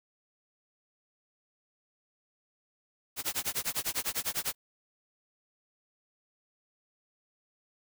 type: noise with tremolo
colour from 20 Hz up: white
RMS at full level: -30 dBFS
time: 3.16-4.55 s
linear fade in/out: 50 ms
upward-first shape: sine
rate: 10 Hz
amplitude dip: 100%
effects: none